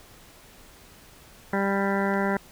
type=harmonic tone; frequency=197.3 Hz; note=G3; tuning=11 cents sharp; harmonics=1 / 2 / 3 / 4 / 5 / 7 / 8 / 9 / 10; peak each=-26 / -29 / -31 / -32 / -33 / -34 / -35 / -36 / -36 dBFS; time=1.53-2.37 s; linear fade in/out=2 ms
type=click; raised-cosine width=0.2 ms; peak=-29 dBFS; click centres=2.139 s
effects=pink hiss -51 dBFS RMS until 2.51 s